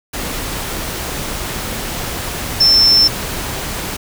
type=tone in noise; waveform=sine; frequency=5340 Hz; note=E8; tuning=22 cents sharp; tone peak=-7 dBFS; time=2.6-3.08 s; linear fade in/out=10 ms; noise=pink; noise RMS=-23 dBFS; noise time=0.13-3.97 s; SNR=+13 dB; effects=none